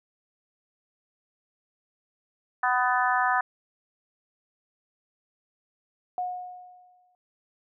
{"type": "harmonic tone", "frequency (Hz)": 250, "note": "B3", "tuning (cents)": 21, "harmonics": [3, 4, 5, 6, 7], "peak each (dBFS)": [-26, -27, -28, -29, -29], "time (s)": [2.63, 3.41], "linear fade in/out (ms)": 5}
{"type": "tone with exponential decay", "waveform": "sine", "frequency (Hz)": 725, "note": "F#5", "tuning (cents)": -35, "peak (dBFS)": -25, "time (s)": [6.18, 7.15], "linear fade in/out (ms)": 1, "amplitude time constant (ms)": 210}
{"effects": []}